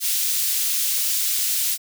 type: high-pass noise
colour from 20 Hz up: white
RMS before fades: -22 dBFS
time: 0-1.78 s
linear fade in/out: 50 ms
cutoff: 3300 Hz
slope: 12 dB/octave
effects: none